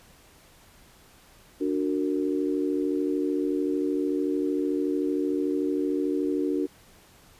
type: chord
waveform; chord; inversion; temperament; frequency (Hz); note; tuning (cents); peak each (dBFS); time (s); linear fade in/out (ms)
sine; D augmented; none; just; 293.7 / 367.1 / 458.9; D4 / F#4 / A#4; 0 / -14 / -27; -26 / -28 / -32; 1.6-6.67; 20
effects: pink hiss -55 dBFS RMS until 7.39 s + resampled to 32000 Hz